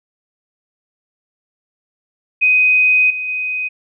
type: tone with level steps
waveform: sine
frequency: 2506 Hz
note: D#7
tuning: 12 cents sharp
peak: -9 / -20 / -18 dBFS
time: 2.41-3.69 s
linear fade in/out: 20 ms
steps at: 3.1 / 3.28 s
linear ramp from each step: 5 ms
effects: none